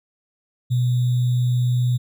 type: tone with sample-and-hold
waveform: sine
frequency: 123.47 Hz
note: B2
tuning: in tune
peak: -16 dBFS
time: 0.7-1.98 s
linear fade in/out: 20 ms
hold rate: 3675 Hz
effects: none